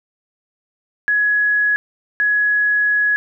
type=tone pair in turn; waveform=sine; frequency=1680 / 1680 Hz; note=G#6 / G#6; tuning=+19 / +19 cents; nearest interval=unison; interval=0 cents; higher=neither; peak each=-13 dBFS; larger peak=neither; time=1.08-1.76 / 2.2-3.16 s; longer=second; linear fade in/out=0 ms; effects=none